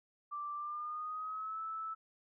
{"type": "tone with pitch glide", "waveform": "sine", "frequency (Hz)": [1174.7, 1311], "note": ["D6", "E6"], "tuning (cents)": [0, -10], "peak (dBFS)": -38, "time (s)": [0.31, 1.95], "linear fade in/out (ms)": 20, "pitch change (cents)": 190, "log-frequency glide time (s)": [0.55, 1.6], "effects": []}